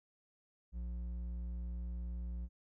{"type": "tone with hard clipping", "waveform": "sine", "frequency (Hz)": 59.4, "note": "A#1", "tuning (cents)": 33, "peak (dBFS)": -40, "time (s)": [0.72, 2.49], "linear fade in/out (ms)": 50, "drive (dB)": 6, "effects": []}